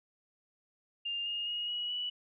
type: tone with pitch steps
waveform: sine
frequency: 2804 / 2840 / 2876 / 2913 / 2950 Hz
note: F7 / F7 / F#7 / F#7 / F#7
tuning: +6 / +28 / -50 / -28 / -6 cents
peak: -33 dBFS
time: 1.05-2.1 s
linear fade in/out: 10 ms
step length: 210 ms
effects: none